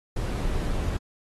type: noise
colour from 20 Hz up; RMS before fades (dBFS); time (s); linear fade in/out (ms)
brown; -27; 0.16-0.97; 5
effects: AAC 32 kbps